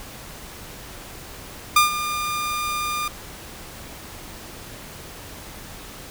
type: tone with ADSR envelope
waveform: sawtooth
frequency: 1205 Hz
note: D6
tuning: 44 cents sharp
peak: -7 dBFS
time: 1.76-3.08 s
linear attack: 5 ms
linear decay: 130 ms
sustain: -13 dB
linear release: 3 ms
effects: pink hiss -39 dBFS RMS until 6.1 s